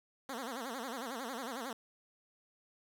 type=tone with vibrato; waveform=10% pulse; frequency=248.3 Hz; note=B3; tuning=9 cents sharp; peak=-31 dBFS; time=0.29-1.73 s; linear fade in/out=2 ms; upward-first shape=sine; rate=11 Hz; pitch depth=190 cents each way; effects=none